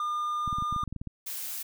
triangle tone, 1208 Hz, D6, 48 cents sharp, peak -26 dBFS, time 0-0.84 s, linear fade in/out 2 ms
clicks, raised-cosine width 5 ms, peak -24 dBFS, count 12, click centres 0.477 / 0.528 / 0.585 / 0.624 / 0.726 / 0.763 / 0.834 / 0.877 / 0.926 / 0.963 / 1.015 / 1.073 s
blue noise, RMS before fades -36 dBFS, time 1.26-1.63 s, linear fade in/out 10 ms
effects none

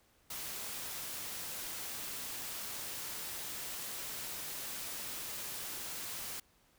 white noise, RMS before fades -42 dBFS, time 0.3-6.4 s, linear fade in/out 5 ms, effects pink hiss -69 dBFS RMS until 6.78 s

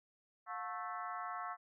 harmonic tone with a mistuned harmonic, 220 Hz, A3, in tune, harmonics 3 / 4 / 5 / 6 / 7 / 8 / 9, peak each -46 / -51 / -44 / -45 / -55 / -53 / -56 dBFS, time 0.46-1.57 s, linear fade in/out 50 ms, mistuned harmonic 3, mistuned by +140 cents, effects none

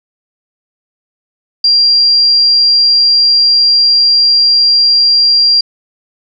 sine tone, 4759 Hz, D8, 22 cents sharp, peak -5 dBFS, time 1.64-5.61 s, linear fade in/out 5 ms, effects none

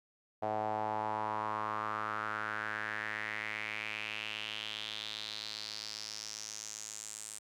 sawtooth tone with band-pass filter sweep, 107.5 Hz, A2, 40 cents flat, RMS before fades -39 dBFS, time 0.42-7.39 s, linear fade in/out 10 ms, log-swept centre 710 to 8200 Hz, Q 4.4, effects none

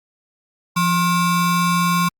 square ring-modulated tone, 622.3 Hz, D#5, in tune, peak -13 dBFS, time 0.76-2.09 s, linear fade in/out 10 ms, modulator 449 Hz, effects Opus 48 kbps

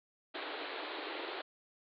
pink band-pass noise, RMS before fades -42 dBFS, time 0.34-1.42 s, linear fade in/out 10 ms, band 290 to 4300 Hz, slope 96 dB/octave, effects none

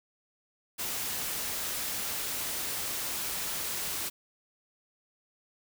white noise, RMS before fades -34 dBFS, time 0.78-4.1 s, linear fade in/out 20 ms, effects none

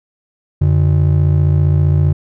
triangle ring-modulated tone, 116.54 Hz, A#2, in tune, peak -4 dBFS, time 0.61-2.13 s, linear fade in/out 10 ms, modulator 27.6 Hz, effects none

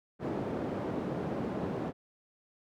white band-pass noise, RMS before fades -35 dBFS, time 0.19-1.93 s, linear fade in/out 50 ms, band 130 to 420 Hz, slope 12 dB/octave, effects none

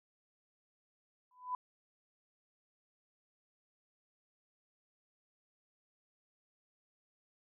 sine tone with exponential growth, 999 Hz, B5, 20 cents sharp, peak -31 dBFS, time 1.31-1.55 s, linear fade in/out 2 ms, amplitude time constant 52 ms, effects none

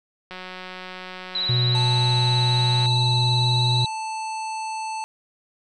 click train, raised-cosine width 0.3 ms, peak -20 dBFS, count 470, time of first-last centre 0.31-2.859 s, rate 184 Hz
sine tone with vibrato, 3948 Hz, B7, 1 cent flat, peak -22 dBFS, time 1.35-3.86 s, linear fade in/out 2 ms, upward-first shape triangle, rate 19 Hz, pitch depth 53 cents each way
triangle tone, 122.6 Hz, B2, 12 cents flat, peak -17 dBFS, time 1.49-3.85 s, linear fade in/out 5 ms
harmonic tone, 880 Hz, A5, in tune, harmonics 1 / 3 / 5 / 7 / 9 / 10, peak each -27 / -37 / -41 / -44 / -46 / -47 dBFS, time 1.75-5.04 s, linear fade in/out 0 ms
effects none

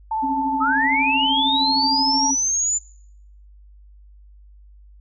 sine tone with vibrato, 880 Hz, A5, in tune, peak -20 dBFS, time 0.11-2.31 s, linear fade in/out 5 ms, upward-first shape sine, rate 17 Hz, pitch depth 19 cents each way
sine tone with tremolo, 270 Hz, C#4, 45 cents flat, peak -21 dBFS, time 0.22-2.36 s, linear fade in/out 20 ms, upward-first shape sine, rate 13 Hz, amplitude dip 60%
sine linear sweep, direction up, 1223 to 7130 Hz, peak -18 dBFS, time 0.6-2.79 s, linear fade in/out 20 ms
effects noise-tail reverb RT60 0.7 s tail -23 dB re dry + added 50 Hz sine -44 dBFS peak until 5 s

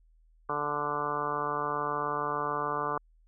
harmonic tone, 146.9 Hz, D3, 1 cent sharp, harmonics 1 / 2 / 3 / 4 / 5 / 6 / 7 / 8 / 9 / 10, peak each -44 / -43 / -37 / -40 / -40 / -38 / -35 / -33 / -44 / -42 dBFS, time 0.49-2.98 s, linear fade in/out 5 ms, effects added 40 Hz sine -59 dBFS peak until 3.27 s

